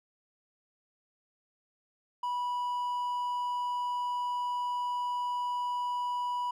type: tone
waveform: triangle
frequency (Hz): 980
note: B5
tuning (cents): -14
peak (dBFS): -28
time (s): 2.23-6.51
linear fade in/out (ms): 5
effects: none